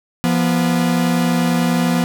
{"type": "tone pair together", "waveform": "45% pulse", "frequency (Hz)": [171.9, 243.1], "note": ["F3", "B3"], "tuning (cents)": [-27, -27], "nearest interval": "tritone", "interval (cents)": 600, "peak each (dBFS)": -17, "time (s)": [0.24, 2.04], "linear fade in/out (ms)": 0, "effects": []}